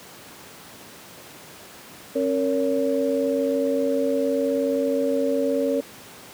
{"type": "tone cluster", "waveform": "sine", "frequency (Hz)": [269.9, 463.8, 563], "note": ["C#4", "A#4", "C#5"], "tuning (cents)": [-46, -9, 27], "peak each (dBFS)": -24, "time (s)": [2.15, 5.81], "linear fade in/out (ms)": 10, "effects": ["pink hiss -43 dBFS RMS until 6.33 s", "high-pass 150 Hz 12 dB/octave"]}